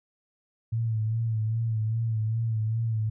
sine tone with vibrato, 111.8 Hz, A2, 28 cents sharp, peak -24 dBFS, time 0.72-3.1 s, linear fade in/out 10 ms, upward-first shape sine, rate 2.5 Hz, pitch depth 50 cents each way, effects none

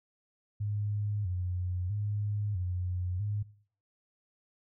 sine tone with vibrato, 96.8 Hz, G2, 21 cents flat, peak -30 dBFS, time 0.6-3.43 s, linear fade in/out 10 ms, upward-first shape square, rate 0.77 Hz, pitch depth 120 cents each way, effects noise-tail reverb RT60 0.5 s tail -19 dB re dry

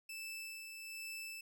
sawtooth tone with tremolo, 2637 Hz, E7, in tune, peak -40 dBFS, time 0.09-1.41 s, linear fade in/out 5 ms, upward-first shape sine, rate 1.2 Hz, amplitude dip 40%, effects none

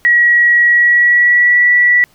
sine tone with pitch glide, 1915 to 1950.7 Hz, A#6 to B6, +46 to -22 cents, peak -6 dBFS, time 0.05-2.04 s, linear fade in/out 0 ms, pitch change +32 cents, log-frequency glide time 0.66-1.65 s, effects pink hiss -51 dBFS RMS until 2.14 s

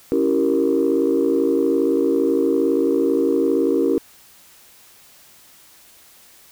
sine chord, C# diminished seventh, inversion none, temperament equal with one note detuned, 277.2 / 329.6 / 387.3 / 466.2 Hz, C#4 / E4 / G4 / Bb4, 0 / 0 / -21 / 0 cents, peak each -20 dBFS, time 0.12-3.98 s, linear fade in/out 0 ms, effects tanh soft clip ceiling -8 dBFS + white hiss -49 dBFS RMS until 6.51 s

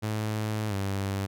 sawtooth tone with pitch glide, 107.7 to 98.19 Hz, A2 to G2, -37 to +3 cents, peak -24 dBFS, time 0.02-1.27 s, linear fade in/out 20 ms, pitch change -160 cents, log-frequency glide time 0.68-0.74 s, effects none

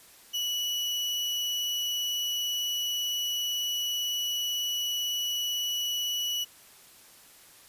35% pulse tone with vibrato, 2944 Hz, F#7, 9 cents flat, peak -26 dBFS, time 0.33-6.45 s, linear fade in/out 20 ms, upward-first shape sine, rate 18 Hz, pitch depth 8 cents each way, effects white hiss -54 dBFS RMS until 7.68 s + resampled to 32000 Hz

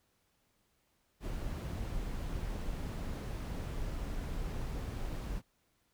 brown noise, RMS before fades -38 dBFS, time 1.2-5.42 s, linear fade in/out 50 ms, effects pink hiss -75 dBFS RMS until 5.93 s

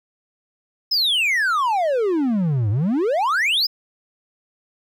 triangle exponential two-way sweep, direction down then up, 5274 to 98 to 5274 Hz, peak -15 dBFS, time 0.91-3.67 s, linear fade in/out 10 ms, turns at 2.7 s, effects none

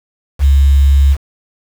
sine tone with quantisation, 69.3 Hz, C#2, in tune, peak -5 dBFS, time 0.39-1.17 s, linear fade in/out 50 ms, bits 5, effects none

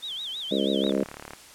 sine tone with vibrato, 3435 Hz, A7, 42 cents flat, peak -31 dBFS, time 0.02-0.92 s, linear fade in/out 20 ms, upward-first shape sine, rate 6.2 Hz, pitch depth 200 cents each way
harmonic tone, 67.8 Hz, C#2, 38 cents flat, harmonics 3 / 4 / 5 / 6 / 7 / 8 / 9, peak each -28 / -29 / -30 / -31 / -31 / -32 / -33 dBFS, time 0.51-1.04 s, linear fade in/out 5 ms
click train, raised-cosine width 0.5 ms, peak -23 dBFS, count 19, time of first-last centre 0.84-1.335 s, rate 36.4 Hz
effects white hiss -48 dBFS RMS until 1.54 s + low-pass 10000 Hz 12 dB/octave

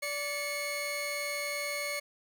sawtooth tone pair together, 579.8 / 2189 Hz, D5 / C#7, -22 / -22 cents, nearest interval octave + major seventh, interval 2300 cents, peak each -33 / -31 dBFS, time 0.02-2 s, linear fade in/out 10 ms, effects none

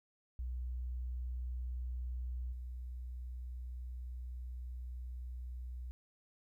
sine tone with level steps, 61.74 Hz, B1, in tune, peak -37 / -41 dBFS, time 0.39-5.91 s, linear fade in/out 0 ms, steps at 2.52 s, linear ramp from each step 10 ms, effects 13-bit

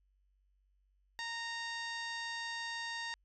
harmonic tone, 926 Hz, A#5, 12 cents flat, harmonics 1 / 2 / 3 / 4 / 5 / 6 / 7 / 8 / 9, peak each -45 / -41 / -50 / -47 / -48 / -53 / -56 / -61 / -63 dBFS, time 1.19-3.14 s, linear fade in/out 0 ms, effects added 48 Hz sine -70 dBFS peak until 3.24 s

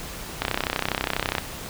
click train, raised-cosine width 0.3 ms, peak -6 dBFS, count 32, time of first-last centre 0.42-1.383 s, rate 32.2 Hz, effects pink hiss -36 dBFS RMS until 1.69 s

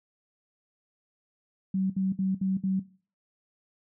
sine tone bursts, 190.1 Hz, F#3, 47 cents sharp, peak -24 dBFS, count 5, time 1.74-2.796 s, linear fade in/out 5 ms, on 160 ms, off 64 ms, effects noise-tail reverb RT60 0.4 s tail -17 dB re dry

